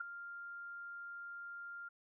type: tone with ADSR envelope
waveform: sine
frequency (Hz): 1396.9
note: F6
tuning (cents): 0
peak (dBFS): -34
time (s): 0-1.89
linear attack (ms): 9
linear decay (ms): 8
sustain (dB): -11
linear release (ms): 12
effects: none